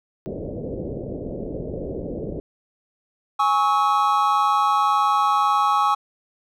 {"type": "low-pass noise", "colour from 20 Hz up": "white", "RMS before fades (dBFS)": -30, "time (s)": [0.26, 2.4], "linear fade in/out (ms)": 0, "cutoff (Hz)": 560, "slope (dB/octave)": 48}
{"type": "chord", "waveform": "triangle", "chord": "C# minor", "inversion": "second", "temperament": "equal with one note detuned", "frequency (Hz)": [830.6, 1108.7, 1290.6], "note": ["G#5", "C#6", "E6"], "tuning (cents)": [0, 0, -37], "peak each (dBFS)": [-19, -18, -20], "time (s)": [3.39, 5.95], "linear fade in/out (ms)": 10}
{"effects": []}